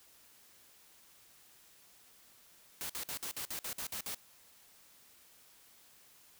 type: noise bursts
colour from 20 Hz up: white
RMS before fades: -40 dBFS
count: 10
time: 2.81-4.146 s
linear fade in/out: 0 ms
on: 85 ms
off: 54 ms
effects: white hiss -62 dBFS RMS until 6.39 s